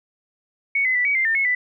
sine tone with pitch steps, 2223 / 2034 / 1972 / 2265 / 2091 / 1802 / 2185 / 1987 Hz, C#7 / C7 / B6 / C#7 / C7 / A6 / C#7 / B6, +4 / -50 / -3 / +37 / -2 / +41 / -26 / +10 cents, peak -17 dBFS, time 0.75-1.55 s, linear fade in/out 5 ms, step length 100 ms, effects none

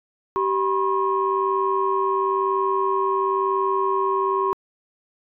sine tone cluster, 386.6 / 976 / 1077 Hz, G4 / B5 / C6, -24 / -21 / +50 cents, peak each -22 / -25 / -22 dBFS, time 0.36-4.53 s, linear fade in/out 0 ms, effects tanh soft clip ceiling -9 dBFS

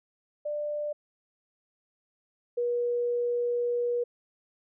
sine tone pair in turn, 593 / 481.5 Hz, D5 / B4, +17 / -44 cents, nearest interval major third, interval 361 cents, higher first, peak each -29 / -25 dBFS, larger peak second, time 0.45-0.93 / 2.57-4.04 s, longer second, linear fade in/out 10 ms, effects none

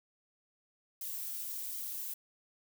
violet noise with flanger, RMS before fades -40 dBFS, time 1.01-2.14 s, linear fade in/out 5 ms, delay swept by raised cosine 1.1 to 5.9 ms, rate 1.3 Hz, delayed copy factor -0.65, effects none

